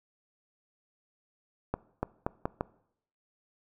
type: accelerating click train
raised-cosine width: 1 ms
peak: -15 dBFS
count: 5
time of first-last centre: 1.74-2.609 s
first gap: 290 ms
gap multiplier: 0.81
effects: noise-tail reverb RT60 0.7 s tail -21 dB re dry